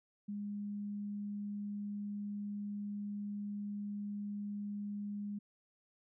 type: tone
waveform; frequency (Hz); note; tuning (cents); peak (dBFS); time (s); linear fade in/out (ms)
sine; 204.9; G#3; -23; -38; 0.28-5.39; 10
effects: none